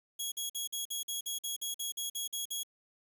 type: tone bursts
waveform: 15% pulse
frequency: 3322 Hz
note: G#7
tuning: in tune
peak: -27 dBFS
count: 14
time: 0.19-2.634 s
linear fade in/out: 10 ms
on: 130 ms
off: 48 ms
effects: 10-bit